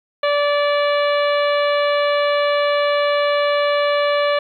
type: harmonic tone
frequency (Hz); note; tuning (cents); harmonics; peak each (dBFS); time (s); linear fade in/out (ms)
580; D5; -22; 1 / 2 / 3 / 4 / 5 / 6 / 7; -16 / -22 / -26 / -28 / -30 / -32 / -33; 0.23-4.39; 5
effects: 9-bit